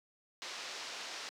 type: low-pass noise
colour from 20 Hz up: white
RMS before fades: -44 dBFS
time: 0.42-1.29 s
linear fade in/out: 0 ms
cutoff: 5700 Hz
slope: 24 dB/octave
effects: high-pass 400 Hz 12 dB/octave